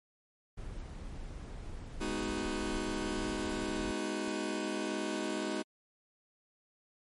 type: noise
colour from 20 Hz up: brown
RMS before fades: -43 dBFS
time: 0.57-3.92 s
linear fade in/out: 10 ms
type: chord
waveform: sawtooth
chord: G# minor seventh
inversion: none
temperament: just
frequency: 207.7 / 249.2 / 311.5 / 373.8 Hz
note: G#3 / B3 / D#4 / F#4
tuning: 0 / +16 / +2 / +18 cents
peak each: -36 / -37 / -33 / -35 dBFS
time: 2-5.63 s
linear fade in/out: 20 ms
type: click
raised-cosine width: 2 ms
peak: -38 dBFS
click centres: 4.28 s
effects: MP3 48 kbps